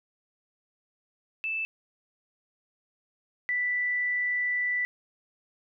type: tone pair in turn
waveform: sine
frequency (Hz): 2637 / 1975.5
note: E7 / B6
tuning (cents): 0 / 0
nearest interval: perfect fourth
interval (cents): 500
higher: first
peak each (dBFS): -28 / -25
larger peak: second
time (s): 1.44-1.65 / 3.49-4.85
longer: second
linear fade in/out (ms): 0
effects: none